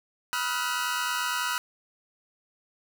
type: tone cluster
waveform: sawtooth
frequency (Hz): 979 / 1272 / 1406 / 1495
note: B5 / D#6 / F6 / F#6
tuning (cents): -15 / +38 / +11 / +17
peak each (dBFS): -29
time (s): 0.33-1.58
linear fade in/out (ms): 0
effects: none